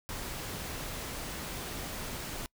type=noise; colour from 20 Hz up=pink; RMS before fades=-39 dBFS; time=0.09-2.46 s; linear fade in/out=0 ms; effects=noise-tail reverb RT60 0.1 s tail -25 dB re dry